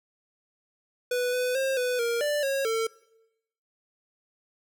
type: tone with pitch steps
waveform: square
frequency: 493.9 / 499.6 / 534 / 497.3 / 468.7 / 589 / 546 / 449.7 Hz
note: B4 / B4 / C5 / B4 / A#4 / D5 / C#5 / A4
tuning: 0 / +20 / +35 / +12 / +9 / +5 / -26 / +38 cents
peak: -25 dBFS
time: 1.11-2.87 s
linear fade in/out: 5 ms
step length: 220 ms
effects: noise-tail reverb RT60 0.9 s tail -22 dB re dry